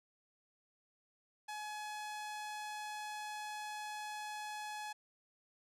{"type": "tone", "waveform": "sawtooth", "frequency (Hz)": 846, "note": "G#5", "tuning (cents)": 32, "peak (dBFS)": -38, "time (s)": [1.48, 4.93], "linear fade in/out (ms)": 10, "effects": ["low-pass 11000 Hz 12 dB/octave"]}